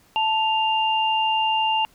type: tone pair together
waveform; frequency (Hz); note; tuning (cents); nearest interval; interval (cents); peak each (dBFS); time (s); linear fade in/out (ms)
sine; 880 / 2794; A5 / F7; 0 / 0; octave + minor sixth; 2000; -20 / -23; 0.16-1.85; 0
effects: pink hiss -57 dBFS RMS until 1.94 s